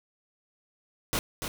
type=noise with echo; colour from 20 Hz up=pink; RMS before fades=-28 dBFS; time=1.13-1.19 s; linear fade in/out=0 ms; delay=290 ms; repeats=1; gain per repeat=-6 dB; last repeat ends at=1.48 s; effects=none